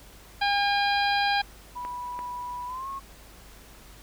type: harmonic tone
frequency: 808 Hz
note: G#5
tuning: 48 cents flat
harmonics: 1 / 2 / 3 / 4 / 5 / 6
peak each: -24 / -28 / -32 / -33 / -33 / -36 dBFS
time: 0.41-1.42 s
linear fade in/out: 10 ms
type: tone with pitch glide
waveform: sine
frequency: 982 to 1089.6 Hz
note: B5 to C#6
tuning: -10 to -30 cents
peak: -32 dBFS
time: 1.75-3 s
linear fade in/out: 20 ms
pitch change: +180 cents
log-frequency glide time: 2.66-2.88 s
type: clicks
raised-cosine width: 0.5 ms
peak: -24 dBFS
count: 2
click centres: 1.85 / 2.191 s
effects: added 50 Hz sine -51 dBFS peak until 4.02 s + pink hiss -51 dBFS RMS until 4.02 s